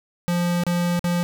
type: tone with dropouts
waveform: square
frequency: 174.61 Hz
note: F3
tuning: in tune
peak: -20 dBFS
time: 0.28-1.23 s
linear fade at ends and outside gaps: 0 ms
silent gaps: 0.636-0.666 / 0.993-1.042 s
effects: none